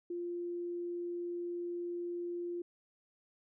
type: tone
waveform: sine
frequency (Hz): 348.3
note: F4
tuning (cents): -5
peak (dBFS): -36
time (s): 0.1-2.62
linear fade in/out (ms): 5
effects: none